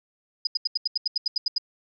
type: tone bursts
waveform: sine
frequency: 4981 Hz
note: D#8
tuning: 1 cent sharp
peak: -20 dBFS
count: 12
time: 0.45-1.582 s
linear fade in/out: 5 ms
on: 21 ms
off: 80 ms
effects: none